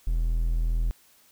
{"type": "tone", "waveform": "triangle", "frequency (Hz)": 41.2, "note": "E1", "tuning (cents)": 0, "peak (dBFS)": -20, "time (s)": [0.07, 0.91], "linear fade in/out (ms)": 0, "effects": ["white hiss -59 dBFS RMS until 1.31 s"]}